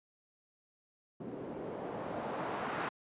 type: noise with low-pass filter sweep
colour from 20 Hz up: white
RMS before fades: -39 dBFS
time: 1.2-2.89 s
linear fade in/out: 5 ms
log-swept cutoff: 340 to 1300 Hz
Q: 1.1
effects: high-pass 150 Hz 12 dB/octave + resampled to 8000 Hz